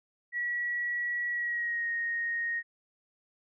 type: tone with pitch glide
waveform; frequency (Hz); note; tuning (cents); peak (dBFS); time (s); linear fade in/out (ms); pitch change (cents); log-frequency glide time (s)
sine; 1929 to 1865.4; B6 to A#6; -41 to +1; -29; 0.32-2.63; 50; -58; 1.3-1.9
effects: none